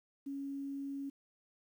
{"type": "tone with quantisation", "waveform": "sine", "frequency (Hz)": 277.2, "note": "C#4", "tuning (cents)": 0, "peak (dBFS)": -38, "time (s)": [0.26, 1.1], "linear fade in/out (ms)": 10, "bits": 11, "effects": []}